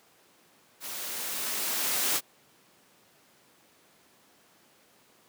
white noise with level ramp, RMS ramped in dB -38 to -26 dBFS, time 0.8-2.21 s, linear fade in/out 50 ms, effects pink hiss -61 dBFS RMS until 5.28 s + high-pass 200 Hz 12 dB/octave

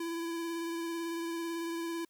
square tone with vibrato, 334.7 Hz, E4, 26 cents sharp, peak -35 dBFS, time 0-2.05 s, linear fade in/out 5 ms, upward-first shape sine, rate 18 Hz, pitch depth 18 cents each way, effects white hiss -75 dBFS RMS until 2.09 s

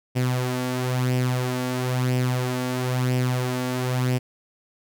sawtooth tone with flanger, 126.4 Hz, B2, 41 cents sharp, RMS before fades -24 dBFS, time 0.15-4.19 s, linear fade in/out 20 ms, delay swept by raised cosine 0.37 to 3.57 ms, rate 1 Hz, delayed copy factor +0.55, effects none

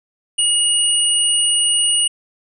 sine tone pair together, 2879 / 9157 Hz, F#7 / D9, -48 / -45 cents, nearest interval octave + minor sixth, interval 2003 cents, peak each -16 dBFS, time 0.38-2.08 s, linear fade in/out 10 ms, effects none

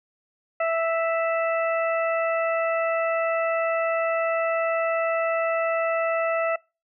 harmonic tone, 659.3 Hz, E5, in tune, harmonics 1 / 2 / 3 / 4, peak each -22 / -28 / -32 / -34 dBFS, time 0.6-6.56 s, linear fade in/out 5 ms, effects noise-tail reverb RT60 0.3 s tail -26 dB re dry

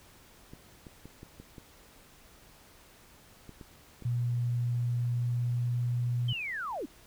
clicks, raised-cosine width 3 ms, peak -33 dBFS, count 9, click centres 0.535 / 0.868 / 1.056 / 1.231 / 1.4 / 1.582 / 3.493 / 3.612 / 4.023 s
sine tone with pitch glide, 120.7 to 121.4 Hz, B2 to B2, -39 to -29 cents, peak -27 dBFS, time 4.05-6.33 s, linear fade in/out 5 ms, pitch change +10 cents, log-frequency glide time 4.97-5.83 s
sine linear sweep, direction down, 3164 to 221.9 Hz, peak -33 dBFS, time 6.28-6.86 s, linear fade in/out 10 ms
effects pink hiss -57 dBFS RMS until 7.06 s

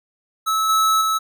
square tone with level steps, 1300 Hz, E6, 24 cents flat, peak -18 / -15 / -18 dBFS, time 0.46-1.19 s, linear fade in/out 20 ms, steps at 0.69 / 1.01 s, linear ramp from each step 5 ms, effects none

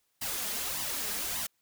white noise with flanger, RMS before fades -34 dBFS, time 0.21-1.47 s, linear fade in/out 10 ms, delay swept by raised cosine 1 to 4.9 ms, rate 1.7 Hz, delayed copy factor +0.7, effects white hiss -75 dBFS RMS until 1.61 s

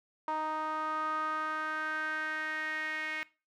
sawtooth tone with band-pass filter sweep, 311.1 Hz, D#4, in tune, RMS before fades -35 dBFS, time 0.28-3.23 s, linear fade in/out 0 ms, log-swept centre 1000 to 2100 Hz, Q 5.4, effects noise-tail reverb RT60 0.3 s tail -20 dB re dry

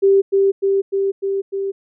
sine tone with echo, 392.2 Hz, G4, 1 cent sharp, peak -9 dBFS, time 0.02-0.22 s, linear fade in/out 20 ms, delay 300 ms, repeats 5, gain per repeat -2 dB, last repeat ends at 1.72 s, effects none

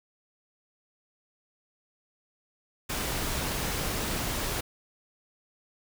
pink noise, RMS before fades -31 dBFS, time 2.89-4.61 s, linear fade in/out 10 ms, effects none

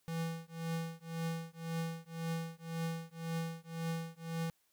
square tone with tremolo, 164.81 Hz, E3, in tune, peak -34 dBFS, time 0.08-4.5 s, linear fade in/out 0 ms, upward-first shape triangle, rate 1.9 Hz, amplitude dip 100%, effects white hiss -75 dBFS RMS until 4.72 s

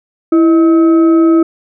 sine tone with frequency modulation, 329.6 Hz, E4, in tune, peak -5 dBFS, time 0.32-1.43 s, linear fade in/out 5 ms, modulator 954 Hz, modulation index 0.32, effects none

